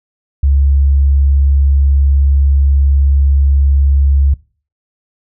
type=tone; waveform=sine; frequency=69.4 Hz; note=C#2; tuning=3 cents sharp; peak=-7 dBFS; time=0.43-4.34 s; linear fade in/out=5 ms; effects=noise-tail reverb RT60 0.4 s tail -21 dB re dry